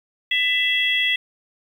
harmonic tone, 665 Hz, E5, 15 cents sharp, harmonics 3 / 4 / 5, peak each -21 / -24 / -21 dBFS, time 0.31-1.16 s, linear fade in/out 5 ms, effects 8-bit

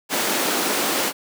pink high-pass noise, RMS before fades -22 dBFS, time 0.09-1.13 s, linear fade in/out 50 ms, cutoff 240 Hz, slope 24 dB/octave, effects none

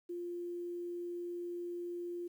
sine tone with quantisation, 349.2 Hz, F4, in tune, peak -38 dBFS, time 0.09-2.28 s, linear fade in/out 10 ms, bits 11, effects none

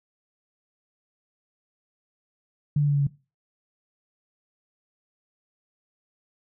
sine tone with pitch steps, 146.83 / 145.31 / 143.81 / 142.32 / 140.85 Hz, D3 / D3 / D3 / C#3 / C#3, 0 / -18 / -36 / +46 / +28 cents, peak -18 dBFS, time 2.76-3.07 s, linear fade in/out 5 ms, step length 62 ms, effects noise-tail reverb RT60 0.3 s tail -20 dB re dry

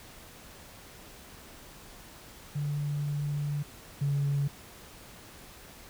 sine tone pair in turn, 145.6 / 141.54 Hz, D3 / C#3, -15 / +36 cents, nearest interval unison, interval 49 cents, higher first, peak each -28 / -24 dBFS, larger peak second, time 2.55-3.63 / 4.01-4.48 s, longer first, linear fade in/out 10 ms, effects tanh soft clip ceiling -22 dBFS + pink hiss -50 dBFS RMS until 5.89 s

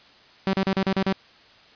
sawtooth tone bursts, 192.4 Hz, G3, 32 cents flat, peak -16 dBFS, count 7, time 0.47-1.126 s, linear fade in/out 0 ms, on 62 ms, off 37 ms, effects white hiss -52 dBFS RMS until 1.75 s + resampled to 11025 Hz

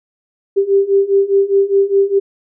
sine beating tone pair, 392 / 396.9 Hz, G4 / G4, 0 / +22 cents, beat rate 4.9 Hz, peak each -14 / -12 dBFS, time 0.56-2.2 s, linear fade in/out 20 ms, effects none

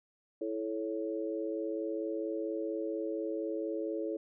sine chord, A major, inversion second, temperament equal with one note detuned, 329.6 / 433.9 / 554.4 Hz, E4 / A4 / C#5, 0 / -24 / 0 cents, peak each -36 / -37 / -39 dBFS, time 0.41-4.17 s, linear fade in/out 5 ms, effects none

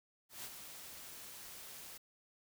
white noise with ADSR envelope, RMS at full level -45 dBFS, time 0.29-1.98 s, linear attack 150 ms, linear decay 48 ms, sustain -6 dB, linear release 11 ms, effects none

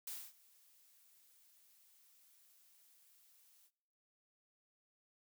blue noise with ADSR envelope, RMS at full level -44 dBFS, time 0.07-3.71 s, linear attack 3 ms, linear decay 250 ms, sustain -24 dB, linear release 54 ms, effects noise-tail reverb RT60 1.0 s tail -25 dB re dry

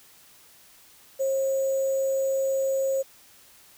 sine tone with sample-and-hold, 538 Hz, C5, 48 cents sharp, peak -22 dBFS, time 1.19-3.03 s, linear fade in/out 20 ms, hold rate 7350 Hz, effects white hiss -54 dBFS RMS until 3.77 s

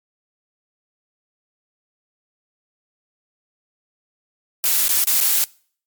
blue noise with dropouts, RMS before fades -17 dBFS, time 4.64-5.44 s, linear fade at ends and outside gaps 0 ms, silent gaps 4.882-4.891 / 5.04-5.072 / 5.204-5.21 s, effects noise-tail reverb RT60 0.5 s tail -25 dB re dry + MP3 96 kbps

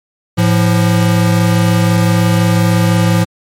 square tone pair together, 108.8 / 172.71 Hz, A2 / F3, -19 / -19 cents, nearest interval minor sixth, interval 800 cents, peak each -12 dBFS, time 0.37-3.25 s, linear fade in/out 20 ms, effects MP3 64 kbps

